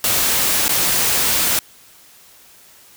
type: noise with dropouts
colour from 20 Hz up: white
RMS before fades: -17 dBFS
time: 0.04-1.59 s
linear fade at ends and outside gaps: 1 ms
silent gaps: 0.681-0.692 s
effects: white hiss -47 dBFS RMS until 2.96 s